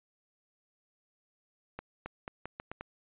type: accelerating click train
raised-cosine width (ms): 0.5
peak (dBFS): -24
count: 7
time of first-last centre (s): 1.79-2.81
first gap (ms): 270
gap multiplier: 0.81
effects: resampled to 8000 Hz